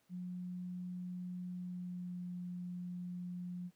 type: tone with pitch glide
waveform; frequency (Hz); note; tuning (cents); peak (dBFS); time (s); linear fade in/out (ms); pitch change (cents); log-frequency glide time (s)
sine; 179.9 to 178.14; F#3 to F3; -48 to +35; -40; 0.09-3.71; 50; -17; 1.52-2.28
effects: pink hiss -75 dBFS RMS until 3.75 s + high-pass 100 Hz 12 dB/octave